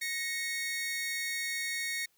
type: tone pair together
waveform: sawtooth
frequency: 1873.6 / 2198 Hz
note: A#6 / C#7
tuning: +8 / -15 cents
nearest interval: minor third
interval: 277 cents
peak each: -32 / -32 dBFS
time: 0.01-2.06 s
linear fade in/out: 10 ms
effects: white hiss -71 dBFS RMS until 2.17 s